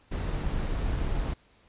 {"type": "noise", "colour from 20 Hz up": "brown", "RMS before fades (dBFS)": -29, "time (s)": [0.11, 1.34], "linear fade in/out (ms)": 10, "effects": ["pink hiss -62 dBFS RMS until 1.68 s", "resampled to 8000 Hz"]}